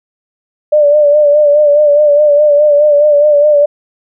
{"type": "tone with vibrato", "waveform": "sine", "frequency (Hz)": 590, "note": "D5", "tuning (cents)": 8, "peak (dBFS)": -4, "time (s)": [0.72, 3.66], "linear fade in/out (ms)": 10, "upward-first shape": "sine", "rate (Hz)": 4.8, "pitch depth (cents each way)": 45, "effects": []}